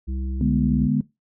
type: harmonic tone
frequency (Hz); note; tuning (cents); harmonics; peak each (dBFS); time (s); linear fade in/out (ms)
65.41; C2; 0; 1 / 3 / 5; -25 / -35 / -39; 0.07-0.88; 20
type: chord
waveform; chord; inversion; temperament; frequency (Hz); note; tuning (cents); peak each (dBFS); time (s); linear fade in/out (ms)
sine; G# diminished; second; equal; 146.83 / 207.7 / 246.9; D3 / G#3 / B3; 0 / 0 / 0; -22; 0.41-1.01; 2
effects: noise-tail reverb RT60 0.2 s tail -19 dB re dry